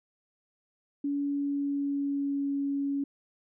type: tone with pitch glide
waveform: sine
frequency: 284.1 to 279.9 Hz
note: C#4 to C#4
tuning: +43 to +17 cents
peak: -27 dBFS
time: 1.04-3.04 s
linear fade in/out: 5 ms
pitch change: -26 cents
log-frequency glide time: 1.21-2.52 s
effects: none